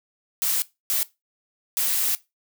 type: noise bursts at uneven times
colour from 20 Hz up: blue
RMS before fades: -23 dBFS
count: 3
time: 0.42-0.62 / 0.9-1.03 / 1.77-2.15 s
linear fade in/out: 0 ms
effects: noise-tail reverb RT60 0.2 s tail -18 dB re dry